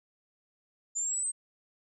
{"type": "linear sweep", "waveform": "sine", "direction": "up", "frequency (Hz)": [7040, 8372], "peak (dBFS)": -29, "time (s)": [0.95, 1.32], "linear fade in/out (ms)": 20, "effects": []}